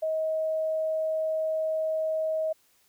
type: tone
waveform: sine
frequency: 633 Hz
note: D#5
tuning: 30 cents sharp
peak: -25 dBFS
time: 0.02-2.53 s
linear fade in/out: 10 ms
effects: white hiss -65 dBFS RMS until 2.88 s